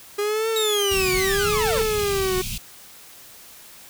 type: tone with vibrato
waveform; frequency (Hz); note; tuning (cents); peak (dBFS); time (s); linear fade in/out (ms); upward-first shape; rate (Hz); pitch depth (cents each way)
45% pulse; 407.2; G#4; -34; -21; 0.18-2.42; 10; triangle; 0.8; 180
type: linear sweep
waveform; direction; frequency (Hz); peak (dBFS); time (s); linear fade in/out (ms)
sawtooth; down; 3832 to 403.4; -20; 0.56-1.82; 2
type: band-stop noise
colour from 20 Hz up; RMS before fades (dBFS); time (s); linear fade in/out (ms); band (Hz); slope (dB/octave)
pink; -29; 0.91-2.58; 5; 230 to 2300; 96
effects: white hiss -45 dBFS RMS until 3.89 s